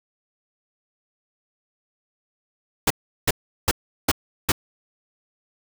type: noise bursts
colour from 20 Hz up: pink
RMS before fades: -18 dBFS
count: 5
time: 2.87-4.52 s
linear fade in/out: 5 ms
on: 34 ms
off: 370 ms
effects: none